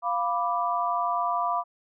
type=chord; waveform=sine; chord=B diminished; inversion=second; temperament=equal; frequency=698.5 / 987.8 / 1174.7 Hz; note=F5 / B5 / D6; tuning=0 / 0 / 0 cents; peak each=-28 dBFS; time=0.02-1.64 s; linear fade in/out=50 ms; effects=none